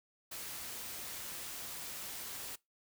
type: noise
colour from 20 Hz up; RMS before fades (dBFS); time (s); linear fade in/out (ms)
white; -44; 0.31-2.56; 10
effects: noise-tail reverb RT60 0.2 s tail -23 dB re dry